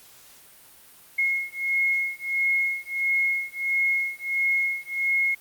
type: beating tone pair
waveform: sine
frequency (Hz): 2161 / 2162.5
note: C#7 / C#7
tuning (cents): -45 / -43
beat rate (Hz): 1.5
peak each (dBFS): -25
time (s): 1.18-5.35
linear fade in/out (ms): 10
effects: white hiss -51 dBFS RMS until 5.4 s + Opus 48 kbps